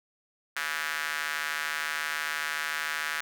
square tone with high-pass filter, 76.6 Hz, D#2, 27 cents flat, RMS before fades -32 dBFS, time 0.56-3.21 s, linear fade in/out 5 ms, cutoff 1600 Hz, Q 2.7, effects none

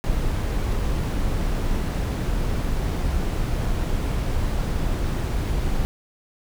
brown noise, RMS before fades -23 dBFS, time 0.04-5.85 s, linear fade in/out 0 ms, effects none

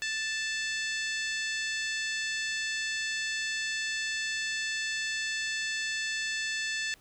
harmonic tone with a mistuned harmonic, 880 Hz, A5, in tune, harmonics 2 / 3 / 4 / 5 / 6 / 7 / 8 / 9, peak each -33 / -37 / -39 / -41 / -43 / -44 / -45 / -46 dBFS, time 0.02-6.94 s, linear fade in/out 0 ms, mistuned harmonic 6, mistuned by -32 cents, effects pink hiss -61 dBFS RMS until 7 s

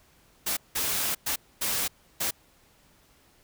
white noise bursts at uneven times, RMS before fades -28 dBFS, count 5, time 0.46-0.57 / 0.75-1.15 / 1.26-1.36 / 1.61-1.88 / 2.2-2.31 s, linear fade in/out 10 ms, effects pink hiss -61 dBFS RMS until 3.43 s

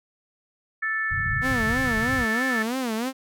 harmonic tone, 440 Hz, A4, in tune, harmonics 3 / 4 / 5, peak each -32 / -24 / -36 dBFS, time 0.82-2.63 s, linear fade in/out 10 ms
white low-pass noise, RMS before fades -31 dBFS, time 1.1-2.25 s, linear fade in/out 20 ms, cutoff 160 Hz, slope 48 dB/octave
sawtooth tone with vibrato, 240.2 Hz, B3, 48 cents flat, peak -21 dBFS, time 1.41-3.13 s, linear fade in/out 50 ms, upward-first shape sine, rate 3.1 Hz, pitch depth 170 cents each way
effects none

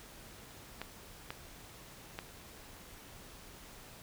clicks, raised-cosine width 0.3 ms, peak -23 dBFS, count 3, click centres 0.816 / 1.305 / 2.189 s, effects pink hiss -53 dBFS RMS until 4.02 s

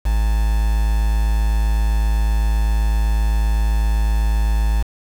triangle tone with quantisation, 53.9 Hz, A1, 35 cents flat, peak -12 dBFS, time 0.05-4.83 s, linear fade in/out 10 ms, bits 5, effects none

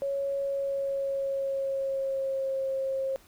sine tone with pitch glide, 554.4 to 535.5 Hz, C#5 to C5, 0 to +40 cents, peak -27 dBFS, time 0.02-3.16 s, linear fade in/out 0 ms, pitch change -60 cents, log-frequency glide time 0.42-2.62 s, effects pink hiss -58 dBFS RMS until 3.27 s

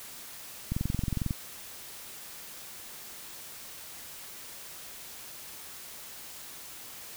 click train, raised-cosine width 5 ms, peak -17 dBFS, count 14, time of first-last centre 0.72-1.308 s, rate 22.1 Hz, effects white hiss -45 dBFS RMS until 7.16 s

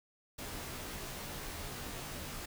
pink noise with comb filter, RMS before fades -43 dBFS, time 0.38-2.46 s, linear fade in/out 10 ms, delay 18 ms, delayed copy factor -0.95, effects none

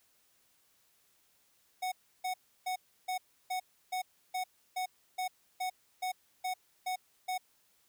square tone bursts, 740 Hz, F#5, in tune, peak -33 dBFS, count 14, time 1.82-7.38 s, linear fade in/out 10 ms, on 100 ms, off 320 ms, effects white hiss -70 dBFS RMS until 7.88 s

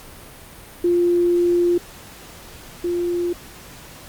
sine tone pair in turn, 349.2 / 349.2 Hz, F4 / F4, 0 / 0 cents, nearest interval unison, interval 0 cents, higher neither, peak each -14 / -19 dBFS, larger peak first, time 0.84-1.78 / 2.84-3.33 s, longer first, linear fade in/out 5 ms, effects pink hiss -41 dBFS RMS until 4.08 s + Opus 48 kbps

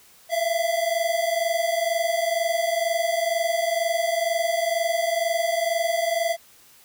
square tone pair together, 660 / 682.1 Hz, E5 / F5, +2 / -41 cents, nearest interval minor second, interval 57 cents, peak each -25 dBFS, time 0.29-6.37 s, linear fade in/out 50 ms, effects white hiss -53 dBFS RMS until 6.84 s

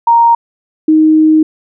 sine tone pair in turn, 932.3 / 312.5 Hz, A#5 / D#4, 0 / +8 cents, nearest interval octave + perfect fifth, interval 1892 cents, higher first, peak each -4 dBFS, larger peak neither, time 0.07-0.35 / 0.88-1.43 s, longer second, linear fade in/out 5 ms, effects none

